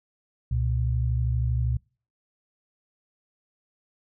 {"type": "tone pair together", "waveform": "sine", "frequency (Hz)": [67.35, 120], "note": ["C#2", "B2"], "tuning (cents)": [-49, -49], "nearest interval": "minor seventh", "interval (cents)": 1000, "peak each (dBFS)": -25, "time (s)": [0.51, 1.77], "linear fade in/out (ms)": 5, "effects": ["noise-tail reverb RT60 0.4 s tail -26 dB re dry"]}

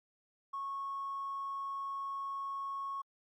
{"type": "tone with tanh clipping", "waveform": "triangle", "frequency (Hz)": 1100, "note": "C#6", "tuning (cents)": -14, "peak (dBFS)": -36, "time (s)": [0.53, 3.02], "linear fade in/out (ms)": 10, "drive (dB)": 1, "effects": ["Opus 48 kbps"]}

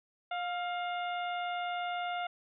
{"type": "harmonic tone with a mistuned harmonic", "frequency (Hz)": 709, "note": "F5", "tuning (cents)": 26, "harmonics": [1, 2, 3, 4, 5], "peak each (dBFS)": [-34, -40, -44, -46, -48], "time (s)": [0.31, 2.27], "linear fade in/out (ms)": 5, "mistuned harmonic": 2, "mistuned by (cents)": -34, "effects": []}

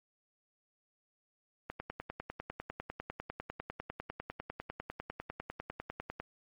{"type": "click train", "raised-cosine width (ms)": 0.5, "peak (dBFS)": -23, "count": 46, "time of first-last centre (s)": [1.7, 6.2], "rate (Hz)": 10, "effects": ["MP3 32 kbps"]}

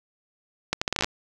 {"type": "accelerating click train", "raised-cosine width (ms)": 0.2, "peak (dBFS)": -6, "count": 10, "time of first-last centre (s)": [0.73, 1.044], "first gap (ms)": 85, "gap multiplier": 0.75, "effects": []}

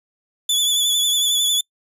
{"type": "tone with vibrato", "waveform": "sawtooth", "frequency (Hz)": 3450, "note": "A7", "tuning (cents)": -35, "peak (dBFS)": -13, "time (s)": [0.49, 1.61], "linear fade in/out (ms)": 5, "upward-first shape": "sine", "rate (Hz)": 11, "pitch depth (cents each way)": 43, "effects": ["noise-tail reverb RT60 0.1 s tail -26 dB re dry", "resampled to 32000 Hz"]}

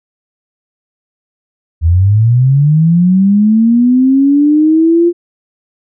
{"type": "linear sweep", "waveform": "sine", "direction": "up", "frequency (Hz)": [77.78, 349.2], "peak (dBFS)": -5, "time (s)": [1.81, 5.13], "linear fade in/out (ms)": 50, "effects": []}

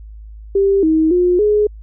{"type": "tone with pitch steps", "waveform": "sine", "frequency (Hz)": [394, 317.1, 357.3, 419.2], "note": ["G4", "D#4", "F4", "G#4"], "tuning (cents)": [9, 33, 40, 16], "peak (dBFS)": -10, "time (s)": [0.55, 1.67], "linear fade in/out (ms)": 5, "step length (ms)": 280, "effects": ["added 53 Hz sine -32 dBFS peak until 1.82 s"]}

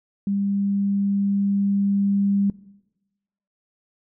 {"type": "tone with level ramp", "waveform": "sine", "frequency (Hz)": 199.4, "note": "G3", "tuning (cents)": 30, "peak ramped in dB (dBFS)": [-20, -17], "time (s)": [0.27, 2.5], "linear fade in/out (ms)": 2, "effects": ["noise-tail reverb RT60 1.0 s tail -20 dB re dry"]}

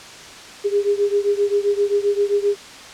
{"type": "beating tone pair", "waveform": "sine", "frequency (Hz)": [403.8, 411.4], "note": ["G#4", "G#4"], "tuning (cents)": [-49, -16], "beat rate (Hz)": 7.6, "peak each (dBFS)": [-18, -20], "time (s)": [0.64, 2.56], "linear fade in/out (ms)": 20, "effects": ["white hiss -38 dBFS RMS until 2.93 s", "low-pass 6000 Hz 12 dB/octave"]}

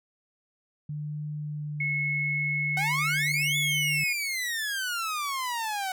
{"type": "tone with vibrato", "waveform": "sine", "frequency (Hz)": 149.1, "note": "D3", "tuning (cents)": 27, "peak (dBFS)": -31, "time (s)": [0.89, 4.04], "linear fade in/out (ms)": 5, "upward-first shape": "triangle", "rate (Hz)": 0.67, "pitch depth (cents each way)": 15}
{"type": "tone", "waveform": "sine", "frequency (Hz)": 2186, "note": "C#7", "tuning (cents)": -25, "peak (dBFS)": -26, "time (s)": [1.8, 4.13], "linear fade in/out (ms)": 5}
{"type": "exponential two-way sweep", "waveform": "sawtooth", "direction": "up then down", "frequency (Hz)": [742, 3492, 742], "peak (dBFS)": -25, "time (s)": [2.77, 5.92], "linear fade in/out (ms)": 2, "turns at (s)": 3.57}
{"effects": []}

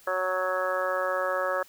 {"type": "harmonic tone", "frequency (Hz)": 185, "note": "F#3", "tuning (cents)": 0, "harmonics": [2, 3, 4, 5, 6, 7, 8, 9], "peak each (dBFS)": [-39, -28, -39, -38, -34, -32, -40, -33], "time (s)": [0.07, 1.63], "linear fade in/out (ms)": 5, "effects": ["white hiss -55 dBFS RMS until 1.68 s"]}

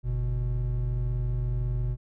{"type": "tone pair together", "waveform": "triangle", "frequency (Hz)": [48.04, 122.4], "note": ["G1", "B2"], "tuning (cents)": [-34, -15], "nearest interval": "octave + major third", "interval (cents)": 1619, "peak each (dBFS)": -26, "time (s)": [0.03, 1.97], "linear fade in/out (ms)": 50, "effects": []}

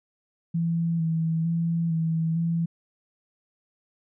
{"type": "tone with vibrato", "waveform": "sine", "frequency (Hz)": 164.81, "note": "E3", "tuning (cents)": 0, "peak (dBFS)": -22, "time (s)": [0.54, 2.66], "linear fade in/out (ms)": 10, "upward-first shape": "square", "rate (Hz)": 1.1, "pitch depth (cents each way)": 24, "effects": []}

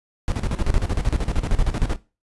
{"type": "noise with tremolo", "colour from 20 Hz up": "brown", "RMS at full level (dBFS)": -19, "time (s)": [0.28, 1.96], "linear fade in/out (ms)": 0, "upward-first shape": "square", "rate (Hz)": 13, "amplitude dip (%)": 75, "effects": ["noise-tail reverb RT60 0.3 s tail -19 dB re dry", "resampled to 24000 Hz"]}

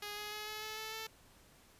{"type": "tone with pitch steps", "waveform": "5% pulse", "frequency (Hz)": [414.1, 418.7, 423.3, 428, 432.7, 437.5, 442.3], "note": ["G#4", "G#4", "G#4", "A4", "A4", "A4", "A4"], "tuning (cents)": [-5, 14, 33, -48, -29, -10, 9], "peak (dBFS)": -30, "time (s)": [0.02, 1.07], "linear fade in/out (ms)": 5, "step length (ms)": 150, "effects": ["pink hiss -63 dBFS RMS until 1.79 s", "resampled to 32000 Hz"]}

